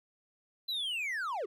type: linear sweep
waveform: triangle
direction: down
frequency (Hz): 4067 to 349.2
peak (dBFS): -31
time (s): 0.68-1.46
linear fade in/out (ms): 10
effects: none